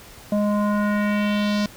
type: tone with low-pass filter sweep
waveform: square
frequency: 207.2 Hz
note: G#3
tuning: 4 cents flat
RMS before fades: -21 dBFS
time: 0.32-1.66 s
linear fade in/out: 2 ms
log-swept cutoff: 670 to 5200 Hz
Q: 2.1
effects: pink hiss -44 dBFS RMS until 1.76 s